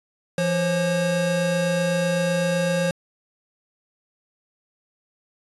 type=tone pair together; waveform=square; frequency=170.2 / 538.5 Hz; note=F3 / C5; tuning=-44 / +50 cents; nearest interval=octave + minor sixth; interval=1994 cents; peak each=-24 / -23 dBFS; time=0.38-2.91 s; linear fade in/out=2 ms; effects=resampled to 24000 Hz